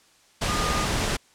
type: tone in noise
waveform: sine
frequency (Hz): 1220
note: D#6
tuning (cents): -34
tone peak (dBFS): -28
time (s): 0.48-0.85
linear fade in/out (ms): 10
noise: pink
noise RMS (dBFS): -25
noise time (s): 0.41-1.17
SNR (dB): -6
effects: white hiss -58 dBFS RMS until 1.34 s + low-pass 8000 Hz 12 dB/octave